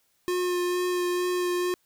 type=tone with vibrato; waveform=square; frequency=357.7 Hz; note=F4; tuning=41 cents sharp; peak=-25 dBFS; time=0.28-1.74 s; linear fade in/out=0 ms; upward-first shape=sine; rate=2.2 Hz; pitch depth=13 cents each way; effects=white hiss -69 dBFS RMS until 1.85 s